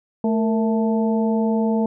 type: harmonic tone with a mistuned harmonic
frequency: 220 Hz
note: A3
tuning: in tune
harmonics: 1 / 2 / 3 / 4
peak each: -18 / -24 / -28 / -30 dBFS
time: 0.24-1.86 s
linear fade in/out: 2 ms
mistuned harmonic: 2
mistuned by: +77 cents
effects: none